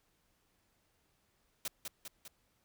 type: noise with echo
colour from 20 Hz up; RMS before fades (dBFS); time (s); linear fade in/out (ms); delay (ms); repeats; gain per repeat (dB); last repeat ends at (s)
white; -38; 1.65-1.68; 2; 200; 3; -4; 2.28
effects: pink hiss -75 dBFS RMS until 2.64 s